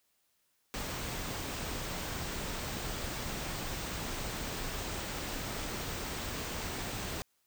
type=band-stop noise; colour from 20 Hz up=pink; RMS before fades=-38 dBFS; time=0.74-7.22 s; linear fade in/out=0 ms; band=9300 to 13000 Hz; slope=96 dB/octave; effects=white hiss -75 dBFS RMS until 7.46 s